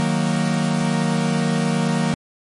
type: chord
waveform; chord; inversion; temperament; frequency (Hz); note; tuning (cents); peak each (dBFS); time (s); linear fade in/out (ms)
45% pulse; D# minor; none; equal; 155.56 / 185 / 233.1; D#3 / F#3 / A#3; 0 / 0 / 0; -22; 0-2.14; 0
effects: MP3 48 kbps